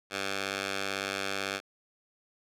10% pulse tone with band-pass filter, 98 Hz, G2, in tune, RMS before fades -34 dBFS, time 0.1-1.61 s, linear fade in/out 50 ms, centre 2900 Hz, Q 0.62, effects none

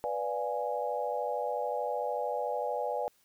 sine chord, B diminished seventh, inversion none, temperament equal, 493.9 / 587.3 / 698.5 / 830.6 Hz, B4 / D5 / F5 / Ab5, 0 / 0 / 0 / 0 cents, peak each -35 / -35 / -38 / -35 dBFS, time 0.04-3.08 s, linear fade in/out 0 ms, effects white hiss -68 dBFS RMS until 3.24 s

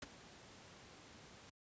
pink noise with ADSR envelope, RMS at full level -43 dBFS, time 0.02-1.5 s, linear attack 4 ms, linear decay 25 ms, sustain -15 dB, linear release 8 ms, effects high-pass 80 Hz 12 dB/octave + resampled to 16000 Hz

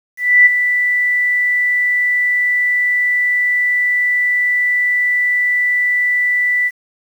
sine tone with ADSR envelope, 1975.5 Hz, B6, in tune, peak -3 dBFS, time 0.17-6.71 s, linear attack 290 ms, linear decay 18 ms, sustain -9 dB, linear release 44 ms, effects 7-bit

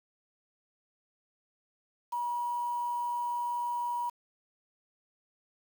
sine tone with quantisation, 961 Hz, B5, 48 cents flat, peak -30 dBFS, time 2.12-4.1 s, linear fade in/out 10 ms, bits 8, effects none

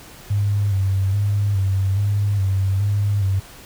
sine tone with vibrato, 99.1 Hz, G2, 19 cents sharp, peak -16 dBFS, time 0.3-3.4 s, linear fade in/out 10 ms, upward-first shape square, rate 1.2 Hz, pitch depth 47 cents each way, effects pink hiss -42 dBFS RMS until 3.65 s

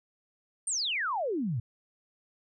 sine exponential sweep, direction down, 9200 to 105.5 Hz, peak -28 dBFS, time 0.67-1.6 s, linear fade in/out 5 ms, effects none

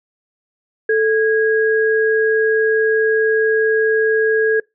sine tone pair together, 440 / 1645.9 Hz, A4 / G#6, 0 / -16 cents, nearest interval octave + major seventh, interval 2284 cents, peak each -13 / -18 dBFS, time 0.89-4.6 s, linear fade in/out 5 ms, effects noise-tail reverb RT60 0.2 s tail -25 dB re dry

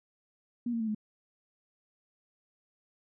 sine tone with pitch steps, 239.6 / 230.5 / 221.8 / 213.3 Hz, A#3 / A#3 / A3 / G#3, +48 / -19 / +14 / +46 cents, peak -29 dBFS, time 0.66-0.948 s, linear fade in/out 5 ms, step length 72 ms, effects none

